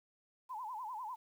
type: tone with vibrato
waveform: sine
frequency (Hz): 932.3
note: A#5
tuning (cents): 0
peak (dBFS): -40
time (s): 0.49-1.16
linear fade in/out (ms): 20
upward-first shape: sine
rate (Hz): 10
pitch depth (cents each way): 190
effects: 11-bit